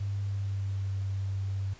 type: tone with pitch glide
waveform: sine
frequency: 99.8 to 97.3 Hz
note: G2 to G2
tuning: +32 to -12 cents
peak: -29 dBFS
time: 0-1.74 s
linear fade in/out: 10 ms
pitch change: -44 cents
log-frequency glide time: 0.19-0.82 s
effects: pink hiss -54 dBFS RMS until 1.79 s + resampled to 16000 Hz